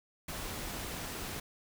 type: noise with amplitude modulation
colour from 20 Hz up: pink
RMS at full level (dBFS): -39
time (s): 0.28-1.4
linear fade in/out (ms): 5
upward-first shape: sine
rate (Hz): 286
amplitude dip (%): 25
effects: none